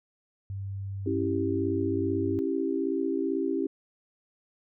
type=tone; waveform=sine; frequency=98 Hz; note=G2; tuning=in tune; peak=-32 dBFS; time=0.5-2.39 s; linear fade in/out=0 ms
type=chord; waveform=sine; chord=C# diminished; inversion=none; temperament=equal with one note detuned; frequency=273.8 / 329.6 / 392 Hz; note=C#4 / E4 / G4; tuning=-21 / 0 / 0 cents; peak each=-30 dBFS; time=1.06-3.67 s; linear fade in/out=5 ms
effects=none